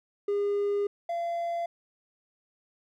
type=tone pair in turn; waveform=triangle; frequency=406.4 / 683.5 Hz; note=G#4 / F5; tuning=-38 / -37 cents; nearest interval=major sixth; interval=901 cents; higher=second; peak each=-22 / -26 dBFS; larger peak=first; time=0.28-0.87 / 1.09-1.66 s; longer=first; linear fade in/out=5 ms; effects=tanh soft clip ceiling -19 dBFS